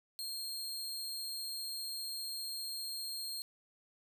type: tone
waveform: sawtooth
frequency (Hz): 4225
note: C8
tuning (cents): +16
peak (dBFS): -36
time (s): 0.19-3.42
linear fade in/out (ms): 0
effects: none